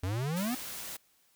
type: exponential sweep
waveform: square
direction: up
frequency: 87.31 to 261.6 Hz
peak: -31 dBFS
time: 0.03-0.55 s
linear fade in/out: 5 ms
type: noise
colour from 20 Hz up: white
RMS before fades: -41 dBFS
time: 0.36-0.97 s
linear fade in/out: 10 ms
effects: white hiss -68 dBFS RMS until 1.35 s